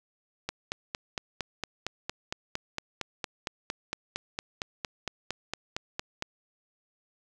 click train, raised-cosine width 0.2 ms, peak -14 dBFS, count 26, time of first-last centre 0.49-6.224 s, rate 4.36 Hz, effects none

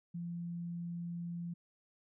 sine tone, 171.7 Hz, F3, 29 cents flat, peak -38 dBFS, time 0.14-1.54 s, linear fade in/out 10 ms, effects none

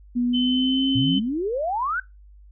sine tone with pitch glide, 243.5 to 268.6 Hz, B3 to C4, -24 to +46 cents, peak -19 dBFS, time 0.15-1.2 s, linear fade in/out 20 ms, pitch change +170 cents, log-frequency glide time 0.27-0.87 s
sine tone, 3050 Hz, G7, 48 cents flat, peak -24 dBFS, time 0.33-1.2 s, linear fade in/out 20 ms
sine exponential sweep, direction up, 112.2 to 1568 Hz, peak -22 dBFS, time 0.95-2 s, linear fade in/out 5 ms
effects noise-tail reverb RT60 0.2 s tail -19 dB re dry + added 50 Hz sine -45 dBFS peak until 2.51 s

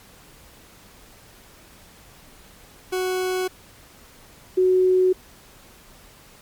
40% pulse / sine tone pair in turn, 370 / 370 Hz, F#4 / F#4, 0 / 0 cents, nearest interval unison, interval 0 cents, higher neither, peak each -21 / -14 dBFS, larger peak second, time 2.92-3.48 / 4.57-5.13 s, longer neither, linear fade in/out 10 ms, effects pink hiss -49 dBFS RMS until 6.41 s + MP3 96 kbps

